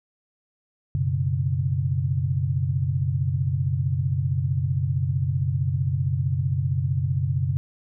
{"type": "chord", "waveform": "sine", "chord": "F# suspended fourth", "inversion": "none", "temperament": "just", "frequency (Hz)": [92.5, 123.33, 138.75], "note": ["F#2", "B2", "C#3"], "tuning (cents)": [0, -2, 2], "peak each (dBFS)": [-26, -26, -24], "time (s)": [0.95, 7.57], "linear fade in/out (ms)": 0, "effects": []}